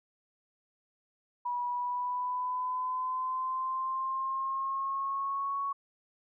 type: tone with pitch glide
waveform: sine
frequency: 974 to 1112.4 Hz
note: B5 to C#6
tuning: -24 to +6 cents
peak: -30 dBFS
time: 1.45-5.73 s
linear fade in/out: 10 ms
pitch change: +230 cents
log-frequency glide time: 1.66-5.6 s
effects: none